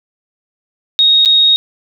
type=tone with dropouts; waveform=sine; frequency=3747 Hz; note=A#7; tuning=8 cents sharp; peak=-6 dBFS; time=0.99-1.56 s; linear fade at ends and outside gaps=0 ms; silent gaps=1.25-1.258 s; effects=8-bit